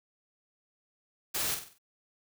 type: noise with echo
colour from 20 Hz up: white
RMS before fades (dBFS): -32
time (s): 1.34-1.55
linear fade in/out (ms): 10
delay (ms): 47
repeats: 5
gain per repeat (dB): -7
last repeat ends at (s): 1.785
effects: none